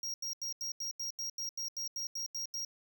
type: tone bursts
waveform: square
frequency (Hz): 5620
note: F8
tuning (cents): +10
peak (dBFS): -36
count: 14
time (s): 0.03-2.649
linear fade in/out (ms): 2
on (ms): 110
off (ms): 83
effects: 12-bit